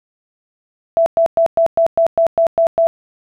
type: tone bursts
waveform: sine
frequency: 664 Hz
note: E5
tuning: 12 cents sharp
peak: -9 dBFS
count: 10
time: 0.97-2.87 s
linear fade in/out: 0 ms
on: 91 ms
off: 110 ms
effects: none